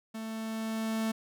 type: tone with level ramp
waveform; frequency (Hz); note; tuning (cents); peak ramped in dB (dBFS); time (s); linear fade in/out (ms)
45% pulse; 221.8; A3; +14; -37 to -28; 0.14-1.12; 10
effects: none